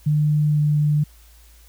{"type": "tone with pitch glide", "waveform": "sine", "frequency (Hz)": [150.1, 149.06], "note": ["D3", "D3"], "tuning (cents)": [38, 26], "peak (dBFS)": -15, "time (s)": [0.06, 1.04], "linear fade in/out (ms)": 10, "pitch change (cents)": -12, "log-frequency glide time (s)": [0.47, 0.61], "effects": ["added 56 Hz sine -47 dBFS peak until 1.68 s", "white hiss -54 dBFS RMS until 1.68 s"]}